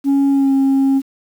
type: tone with pitch glide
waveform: sine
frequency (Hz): 277.2 to 270.9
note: C#4 to C#4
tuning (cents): 0 to -40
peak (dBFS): -8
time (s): 0.04-1.02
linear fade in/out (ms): 50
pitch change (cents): -40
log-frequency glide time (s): 0.3-0.53
effects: tanh soft clip ceiling -10 dBFS + 7-bit